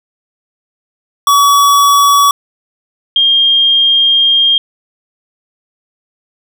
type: tone pair in turn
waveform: square / sine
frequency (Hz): 1135 / 3216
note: C#6 / G7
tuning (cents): +41 / +44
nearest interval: octave + tritone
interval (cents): 1803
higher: second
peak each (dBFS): -6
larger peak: neither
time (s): 1.27-2.31 / 3.16-4.58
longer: second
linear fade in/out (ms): 2
effects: none